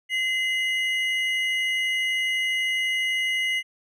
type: tone pair together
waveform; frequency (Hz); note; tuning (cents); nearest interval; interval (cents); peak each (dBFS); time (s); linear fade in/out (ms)
triangle; 2053 / 2903; C7 / F#7; -33 / -34; tritone; 599; -22 / -26; 0.09-3.63; 50
effects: none